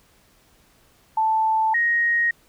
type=tone pair in turn; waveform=sine; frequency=880 / 1875.5 Hz; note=A5 / A#6; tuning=0 / +10 cents; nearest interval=octave + minor second; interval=1310 cents; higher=second; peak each=-17 dBFS; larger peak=neither; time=1.17-1.74 / 1.74-2.31 s; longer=neither; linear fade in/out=5 ms; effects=pink hiss -58 dBFS RMS until 2.48 s